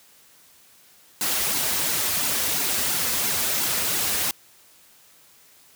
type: noise with flanger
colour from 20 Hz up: white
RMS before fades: -24 dBFS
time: 1.21-4.31 s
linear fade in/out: 2 ms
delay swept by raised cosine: 1.6 to 7.1 ms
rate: 2.9 Hz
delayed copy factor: -0.8
effects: white hiss -54 dBFS RMS until 5.75 s + high-pass 60 Hz 12 dB/octave